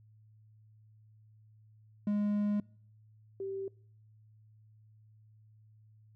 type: tone pair in turn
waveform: triangle / sine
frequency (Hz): 206.6 / 388.8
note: G#3 / G4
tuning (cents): -9 / -14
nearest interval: major seventh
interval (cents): 1095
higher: second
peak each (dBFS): -26 / -35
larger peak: first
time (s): 2.07-2.6 / 3.4-3.68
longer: first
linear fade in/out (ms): 2
effects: noise-tail reverb RT60 0.6 s tail -25 dB re dry + added 108 Hz sine -58 dBFS peak until 6.15 s